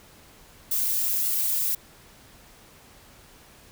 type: noise with flanger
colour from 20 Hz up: violet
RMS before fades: -25 dBFS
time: 0.71-1.75 s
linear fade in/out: 5 ms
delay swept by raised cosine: 1.4 to 3.3 ms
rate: 1.8 Hz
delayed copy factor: +0.7
effects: pink hiss -52 dBFS RMS until 3.71 s